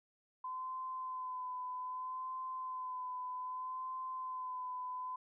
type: tone with vibrato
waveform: sine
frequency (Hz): 1019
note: C6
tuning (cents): -46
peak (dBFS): -39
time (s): 0.44-5.16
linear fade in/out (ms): 5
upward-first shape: sine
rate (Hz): 0.63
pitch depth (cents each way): 24
effects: none